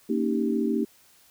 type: chord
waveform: sine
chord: Eb dominant seventh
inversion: second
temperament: equal with one note detuned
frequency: 231.2 / 277.2 / 311.1 / 392 Hz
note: Bb3 / Db4 / Eb4 / G4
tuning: -14 / 0 / 0 / 0 cents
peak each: -26 / -30 / -28 / -29 dBFS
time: 0.09-0.85 s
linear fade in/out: 10 ms
effects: white hiss -58 dBFS RMS until 1.3 s